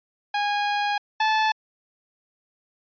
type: tone pair in turn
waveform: sawtooth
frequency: 822 / 870.9 Hz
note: G#5 / A5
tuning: -18 / -18 cents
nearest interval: minor second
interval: 100 cents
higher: second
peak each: -18 / -15 dBFS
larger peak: second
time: 0.34-0.98 / 1.2-1.52 s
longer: first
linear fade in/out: 5 ms
effects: resampled to 11025 Hz